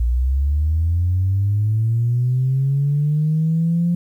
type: linear sweep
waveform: sine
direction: up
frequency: 57.2 to 174.61 Hz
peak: -14 dBFS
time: 0-3.95 s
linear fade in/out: 5 ms
effects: tanh soft clip ceiling -10 dBFS + 9-bit